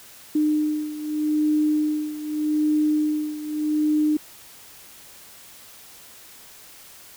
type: beating tone pair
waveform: sine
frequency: 303.3 / 304.12 Hz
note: D#4 / D#4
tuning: -44 / -39 cents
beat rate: 0.82 Hz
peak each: -21 / -25 dBFS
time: 0.35-4.17 s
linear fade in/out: 5 ms
effects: white hiss -46 dBFS RMS until 7.16 s